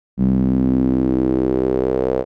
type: tone with band-pass filter sweep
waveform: sawtooth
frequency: 64.5 Hz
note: C2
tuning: 24 cents flat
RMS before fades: -17 dBFS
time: 0.17-2.25 s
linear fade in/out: 50 ms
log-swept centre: 200 to 500 Hz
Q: 4.1
effects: none